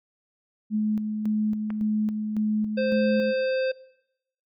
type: tone with tremolo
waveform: sine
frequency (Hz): 213.7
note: G#3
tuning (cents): +50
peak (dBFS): -21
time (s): 0.7-3.34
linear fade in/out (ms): 50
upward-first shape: square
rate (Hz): 1.8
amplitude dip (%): 45
type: click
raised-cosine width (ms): 0.5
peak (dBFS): -23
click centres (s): 1.704
type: harmonic tone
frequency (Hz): 522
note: C5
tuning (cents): -4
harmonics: 1 / 3 / 5 / 7 / 9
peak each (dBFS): -23 / -35 / -37 / -45 / -43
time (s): 2.77-3.72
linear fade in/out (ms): 10
effects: noise-tail reverb RT60 0.8 s tail -20 dB re dry